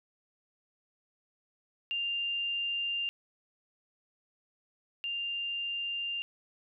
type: tone pair in turn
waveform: sine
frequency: 2794 / 2794 Hz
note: F7 / F7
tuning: 0 / 0 cents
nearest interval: unison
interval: 0 cents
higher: neither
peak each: -30 / -32 dBFS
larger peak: first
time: 1.91-3.09 / 5.04-6.22 s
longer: neither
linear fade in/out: 0 ms
effects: none